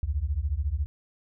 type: beating tone pair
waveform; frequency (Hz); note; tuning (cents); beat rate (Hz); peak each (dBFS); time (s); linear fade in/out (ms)
sine; 65.8 / 79.8; C2 / D#2; +10 / +44; 14; -28; 0.03-0.86; 0
effects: none